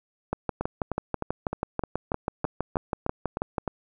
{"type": "two click trains", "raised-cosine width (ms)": 1, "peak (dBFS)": [-12, -14], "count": [21, 11], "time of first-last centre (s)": [[0.33, 3.582], [0.61, 3.677]], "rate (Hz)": [6.15, 3.26], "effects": []}